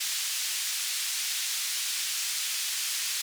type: band-pass noise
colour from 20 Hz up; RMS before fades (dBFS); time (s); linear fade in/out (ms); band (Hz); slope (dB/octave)
white; -31; 0-3.22; 10; 2400 to 7800; 12
effects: none